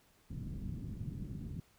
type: low-pass noise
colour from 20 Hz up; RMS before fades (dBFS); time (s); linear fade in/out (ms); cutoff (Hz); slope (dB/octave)
white; -42; 0.3-1.6; 5; 210; 24
effects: pink hiss -68 dBFS RMS until 1.78 s